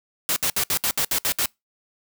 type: noise bursts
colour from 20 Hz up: white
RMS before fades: -22 dBFS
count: 9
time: 0.29-1.458 s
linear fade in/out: 0 ms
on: 72 ms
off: 65 ms
effects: noise-tail reverb RT60 0.2 s tail -26 dB re dry